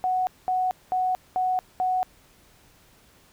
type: tone bursts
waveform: sine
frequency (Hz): 740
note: F#5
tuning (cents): 0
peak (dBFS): -21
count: 5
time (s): 0.04-2.03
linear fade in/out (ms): 0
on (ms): 230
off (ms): 210
effects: pink hiss -57 dBFS RMS until 3.32 s